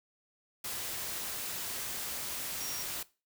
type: tone in noise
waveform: sine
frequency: 5620 Hz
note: F8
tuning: 10 cents sharp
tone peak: -41 dBFS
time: 2.6-2.83 s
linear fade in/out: 5 ms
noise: white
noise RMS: -38 dBFS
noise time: 0.64-3.03 s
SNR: -6 dB
effects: noise-tail reverb RT60 0.3 s tail -19 dB re dry